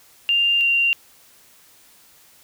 sine tone pair in turn, 2794 / 2770 Hz, F7 / F7, 0 / -15 cents, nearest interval unison, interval 15 cents, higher first, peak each -15 dBFS, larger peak neither, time 0.29-0.61 / 0.61-0.93 s, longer neither, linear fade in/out 0 ms, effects white hiss -52 dBFS RMS until 2.43 s

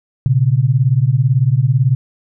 sine beating tone pair, 120 / 138 Hz, B2 / C#3, -49 / -7 cents, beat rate 18 Hz, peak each -13 dBFS, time 0.26-1.95 s, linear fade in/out 0 ms, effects none

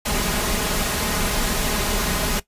pink noise with comb filter, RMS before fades -22 dBFS, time 0.05-2.4 s, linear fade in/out 10 ms, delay 4.8 ms, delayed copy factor +0.5, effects noise-tail reverb RT60 0.1 s tail -17 dB re dry + resampled to 32000 Hz

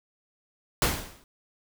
pink noise with exponential decay, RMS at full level -20 dBFS, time 0.82-1.24 s, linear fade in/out 1 ms, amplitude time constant 90 ms, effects none

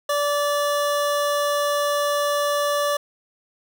25% pulse tone, 580 Hz, D5, 22 cents flat, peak -16 dBFS, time 0.09-2.97 s, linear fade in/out 5 ms, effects none

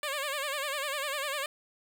10% pulse tone with vibrato, 570 Hz, C#5, 48 cents sharp, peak -23 dBFS, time 0.03-1.46 s, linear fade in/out 2 ms, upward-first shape sine, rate 10 Hz, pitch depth 110 cents each way, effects 10-bit

